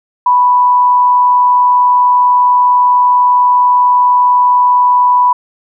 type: tone with amplitude modulation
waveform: sine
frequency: 987.8 Hz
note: B5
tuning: in tune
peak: -4 dBFS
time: 0.26-5.33 s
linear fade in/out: 5 ms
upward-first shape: sine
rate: 120 Hz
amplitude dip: 30%
effects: none